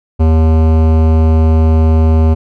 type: tone with hard clipping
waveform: sine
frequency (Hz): 79.8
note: D#2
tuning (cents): +44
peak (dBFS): -8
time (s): 0.19-2.35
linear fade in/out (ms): 20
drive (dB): 17
effects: none